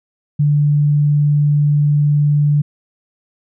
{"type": "tone", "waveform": "sine", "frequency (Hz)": 146.83, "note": "D3", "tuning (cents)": 0, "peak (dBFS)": -10, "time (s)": [0.39, 2.62], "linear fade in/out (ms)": 10, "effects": []}